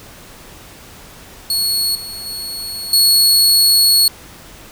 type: tone with level steps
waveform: sawtooth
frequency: 4359 Hz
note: C#8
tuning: 30 cents flat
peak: -12 / -24 / -21 / -6 dBFS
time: 1.5-4.08 s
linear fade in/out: 2 ms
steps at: 1.95 / 2.26 / 2.93 s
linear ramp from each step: 2 ms
effects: pink hiss -39 dBFS RMS until 4.71 s